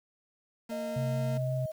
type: tone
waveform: 40% pulse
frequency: 229.5 Hz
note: A#3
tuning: 27 cents flat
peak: -36 dBFS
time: 0.69-1.38 s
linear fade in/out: 10 ms
type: tone with pitch glide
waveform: sine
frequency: 622.3 to 630.6 Hz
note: D#5 to D#5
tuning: 0 to +23 cents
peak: -34 dBFS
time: 0.71-1.72 s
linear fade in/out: 10 ms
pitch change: +23 cents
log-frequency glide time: 0.92-1.2 s
type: tone with vibrato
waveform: sine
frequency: 130.81 Hz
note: C3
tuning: in tune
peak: -29 dBFS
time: 0.96-1.66 s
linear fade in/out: 5 ms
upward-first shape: square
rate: 5.7 Hz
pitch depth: 9 cents each way
effects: 9-bit